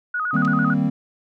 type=tone with vibrato; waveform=sine; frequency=1352 Hz; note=E6; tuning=43 cents sharp; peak=-21 dBFS; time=0.14-0.74 s; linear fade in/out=5 ms; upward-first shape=square; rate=8.9 Hz; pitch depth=130 cents each way
type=chord; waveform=triangle; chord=C minor seventh; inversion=first; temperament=equal; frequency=155.56 / 196 / 233.1 / 261.6 Hz; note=Eb3 / G3 / Bb3 / C4; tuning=0 / 0 / 0 / 0 cents; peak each=-21 dBFS; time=0.33-0.9 s; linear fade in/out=10 ms
type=clicks; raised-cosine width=0.2 ms; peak=-20 dBFS; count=2; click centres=0.449 / 0.453 s
effects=none